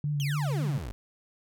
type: tone with vibrato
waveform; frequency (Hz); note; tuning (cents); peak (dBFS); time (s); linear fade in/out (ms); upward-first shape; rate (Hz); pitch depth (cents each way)
sine; 144.4; D3; -29; -26; 0.04-0.78; 2; triangle; 3.8; 59
type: exponential sweep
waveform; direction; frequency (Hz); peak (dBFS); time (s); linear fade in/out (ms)
30% pulse; down; 3322 to 44; -32; 0.2-0.92; 0
effects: none